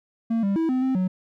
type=tone with pitch steps; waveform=triangle; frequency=228 / 198.1 / 325.7 / 256.7 / 261.9 / 184.9 Hz; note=A#3 / G3 / E4 / C4 / C4 / F#3; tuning=-38 / +18 / -21 / -33 / +2 / -1 cents; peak=-18 dBFS; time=0.3-1.08 s; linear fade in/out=10 ms; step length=130 ms; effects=none